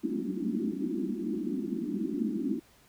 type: band-pass noise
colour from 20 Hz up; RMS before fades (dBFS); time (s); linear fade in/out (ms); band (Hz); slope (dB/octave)
pink; -32; 0.03-2.6; 20; 190 to 360; 96
effects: pink hiss -61 dBFS RMS until 2.88 s